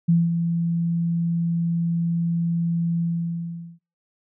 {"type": "tone with ADSR envelope", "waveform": "sine", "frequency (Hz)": 168.8, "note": "E3", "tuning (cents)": 41, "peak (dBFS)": -13, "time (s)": [0.08, 3.79], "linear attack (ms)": 13, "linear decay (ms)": 200, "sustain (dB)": -7, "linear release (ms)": 780, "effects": ["noise-tail reverb RT60 0.3 s tail -24 dB re dry"]}